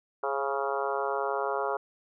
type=harmonic tone with a mistuned harmonic; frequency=138.59 Hz; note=C#3; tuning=in tune; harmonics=3 / 4 / 5 / 6 / 7 / 8 / 9 / 10; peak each=-33 / -34 / -35 / -36 / -36 / -37 / -38 / -38 dBFS; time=0.23-1.77 s; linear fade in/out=5 ms; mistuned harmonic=4; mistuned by=-26 cents; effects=none